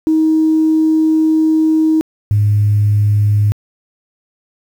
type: tone pair in turn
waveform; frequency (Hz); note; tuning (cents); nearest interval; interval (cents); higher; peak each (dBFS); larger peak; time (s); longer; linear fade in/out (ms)
sine; 315.9 / 104.03; D#4 / G#2; +26 / +3; octave + perfect fifth; 1923; first; -8 / -8; neither; 0.07-2.01 / 2.31-3.52; first; 0
effects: tanh soft clip ceiling -4 dBFS + 7-bit